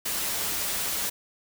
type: noise with comb filter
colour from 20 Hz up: white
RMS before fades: -29 dBFS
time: 0.05-1.1 s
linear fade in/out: 10 ms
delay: 8 ms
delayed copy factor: -0.5
effects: none